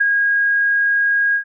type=tone with ADSR envelope; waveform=sine; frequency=1636 Hz; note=G#6; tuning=26 cents flat; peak=-10 dBFS; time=0-1.44 s; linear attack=12 ms; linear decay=14 ms; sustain=-3 dB; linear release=92 ms; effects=none